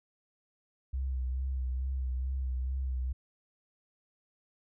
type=tone with vibrato; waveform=sine; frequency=64.7 Hz; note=C2; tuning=19 cents flat; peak=-30 dBFS; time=0.93-3.13 s; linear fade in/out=10 ms; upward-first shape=sine; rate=2.3 Hz; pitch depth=42 cents each way; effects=none